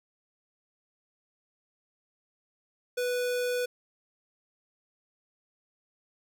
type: tone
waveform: square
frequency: 493.2 Hz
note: B4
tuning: 2 cents flat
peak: -28 dBFS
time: 2.97-3.66 s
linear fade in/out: 10 ms
effects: none